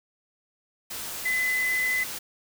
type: tone in noise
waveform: sine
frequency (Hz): 2018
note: B6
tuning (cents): +37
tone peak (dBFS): -23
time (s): 1.25-2.04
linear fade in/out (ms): 10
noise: white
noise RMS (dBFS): -35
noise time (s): 0.9-2.19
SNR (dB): +9
effects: none